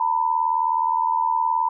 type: tone pair together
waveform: sine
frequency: 908.6 / 987.8 Hz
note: A#5 / B5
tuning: -45 / 0 cents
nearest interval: minor second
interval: 145 cents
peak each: -21 dBFS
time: 0-1.69 s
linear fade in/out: 5 ms
effects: none